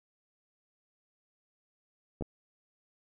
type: clicks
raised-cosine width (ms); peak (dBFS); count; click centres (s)
2; -23; 2; 2.21 / 2.223
effects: none